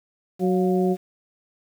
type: harmonic tone with a mistuned harmonic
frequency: 185 Hz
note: F#3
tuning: in tune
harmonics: 1 / 2 / 3 / 4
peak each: -21 / -21 / -32 / -29 dBFS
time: 0.39-0.97 s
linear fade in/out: 50 ms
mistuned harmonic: 4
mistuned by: -70 cents
effects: 8-bit